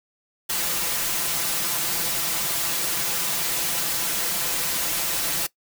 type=noise with comb filter; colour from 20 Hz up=white; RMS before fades=-25 dBFS; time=0.49-5.47 s; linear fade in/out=10 ms; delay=5.9 ms; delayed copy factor=+0.9; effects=noise-tail reverb RT60 0.1 s tail -20 dB re dry